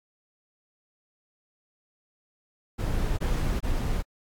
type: noise bursts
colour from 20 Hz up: brown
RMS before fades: -26 dBFS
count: 3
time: 2.78-4.026 s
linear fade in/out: 20 ms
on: 400 ms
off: 23 ms
effects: AAC 64 kbps